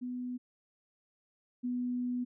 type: tone pair in turn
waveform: sine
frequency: 248.5 / 246.9 Hz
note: B3 / B3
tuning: +11 / 0 cents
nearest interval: unison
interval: 11 cents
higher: first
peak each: -35 / -31 dBFS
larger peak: second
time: 0.01-0.38 / 1.63-2.25 s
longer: second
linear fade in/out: 20 ms
effects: none